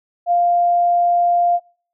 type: tone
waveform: sine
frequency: 698.5 Hz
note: F5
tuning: in tune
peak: -12 dBFS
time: 0.26-1.6 s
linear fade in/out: 50 ms
effects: noise-tail reverb RT60 0.5 s tail -26 dB re dry